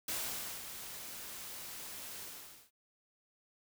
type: noise with ADSR envelope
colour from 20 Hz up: white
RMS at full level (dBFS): -37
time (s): 0.08-2.71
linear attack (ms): 6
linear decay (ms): 530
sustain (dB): -9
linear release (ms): 490
effects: none